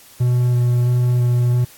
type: tone with vibrato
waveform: triangle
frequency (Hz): 122.6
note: B2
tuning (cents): -12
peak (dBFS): -11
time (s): 0.2-1.65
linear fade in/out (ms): 10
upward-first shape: square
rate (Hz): 1.5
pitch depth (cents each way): 9
effects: white hiss -45 dBFS RMS until 1.77 s + AAC 64 kbps